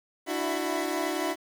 25% pulse tone cluster, 299 / 331.1 / 369.6 / 666 / 997 Hz, D4 / E4 / F#4 / E5 / B5, +31 / +8 / -2 / +18 / +16 cents, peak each -29 / -29 / -29 / -35 / -34 dBFS, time 0.26-1.36 s, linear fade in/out 50 ms, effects 9-bit

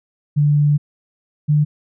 sine tone pair in turn, 146.83 / 149.22 Hz, D3 / D3, 0 / +28 cents, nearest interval unison, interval 28 cents, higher second, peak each -11 dBFS, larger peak neither, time 0.36-0.78 / 1.48-1.65 s, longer first, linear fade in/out 20 ms, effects none

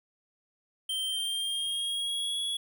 square tone with pitch glide, 3136 to 3361 Hz, G7 to G#7, 0 to +20 cents, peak -30 dBFS, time 0.89-2.57 s, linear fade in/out 5 ms, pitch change +120 cents, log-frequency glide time 1.06-2.4 s, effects none

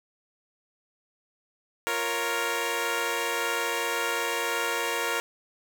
10% pulse chord, Bb minor, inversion second, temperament equal, 349.2 / 466.2 / 554.4 Hz, F4 / Bb4 / Db5, 0 / 0 / 0 cents, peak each -26 / -20 / -24 dBFS, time 1.87-5.2 s, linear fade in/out 0 ms, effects none

